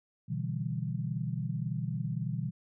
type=chord; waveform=sine; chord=E minor seventh; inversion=second; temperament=equal with one note detuned; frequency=123.11 / 146.83 / 164.81 / 196 Hz; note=B2 / D3 / E3 / G3; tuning=-5 / 0 / 0 / 0 cents; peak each=-35 / -37 / -36 / -40 dBFS; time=0.28-2.51 s; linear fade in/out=20 ms; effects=none